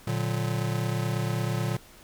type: chord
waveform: square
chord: Bb augmented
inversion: none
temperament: just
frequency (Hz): 116.54 / 145.68 / 182.1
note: Bb2 / D3 / F#3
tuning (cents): 0 / -14 / -27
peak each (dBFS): -29 / -32 / -34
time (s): 0.07-1.77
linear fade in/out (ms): 5
effects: pink hiss -52 dBFS RMS until 2.03 s